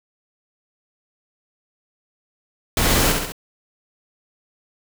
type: noise with echo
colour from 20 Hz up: pink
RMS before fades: -19 dBFS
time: 2.77-3.12 s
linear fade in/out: 2 ms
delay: 67 ms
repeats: 3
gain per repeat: -4 dB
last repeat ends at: 3.321 s
effects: none